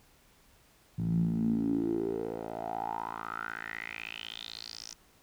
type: tone with band-pass filter sweep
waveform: 10% pulse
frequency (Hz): 56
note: A1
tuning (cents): +31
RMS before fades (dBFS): -34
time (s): 0.98-4.94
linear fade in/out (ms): 10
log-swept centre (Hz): 140 to 5900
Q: 6.8
effects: pink hiss -63 dBFS RMS until 5.22 s